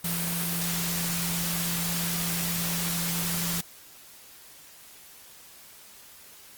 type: tone in noise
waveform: sine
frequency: 170.6 Hz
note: F3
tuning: 40 cents flat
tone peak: -31 dBFS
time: 0.04-3.61 s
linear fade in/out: 5 ms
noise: white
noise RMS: -30 dBFS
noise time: 0.04-3.61 s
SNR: -4 dB
effects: white hiss -50 dBFS RMS until 6.57 s + Opus 32 kbps